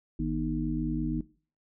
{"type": "harmonic tone with a mistuned harmonic", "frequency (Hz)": 51.6, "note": "G#1", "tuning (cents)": -10, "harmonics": [1, 3, 5, 6], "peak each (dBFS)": [-33, -33, -33, -33], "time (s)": [0.19, 1.21], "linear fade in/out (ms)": 5, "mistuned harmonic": 5, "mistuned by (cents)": -120, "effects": ["noise-tail reverb RT60 0.4 s tail -19 dB re dry"]}